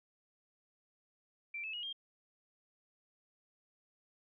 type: tone with pitch steps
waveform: sine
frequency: 2349 / 2606 / 2892 / 3209 Hz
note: D7 / E7 / F#7 / G7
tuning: 0 / -20 / -40 / +40 cents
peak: -39 dBFS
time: 1.54-1.928 s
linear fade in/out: 5 ms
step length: 97 ms
effects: none